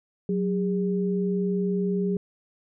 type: tone pair together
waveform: sine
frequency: 185 / 406.3 Hz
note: F#3 / G#4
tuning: 0 / -38 cents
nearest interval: octave + major second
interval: 1362 cents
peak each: -24 / -27 dBFS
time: 0.29-2.17 s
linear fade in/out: 2 ms
effects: none